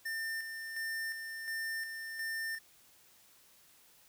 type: tone with tremolo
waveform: square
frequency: 1800 Hz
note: A6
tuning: 39 cents sharp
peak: -36 dBFS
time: 0.05-2.59 s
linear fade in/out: 10 ms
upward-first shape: square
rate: 1.4 Hz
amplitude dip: 45%
effects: white hiss -63 dBFS RMS until 4.08 s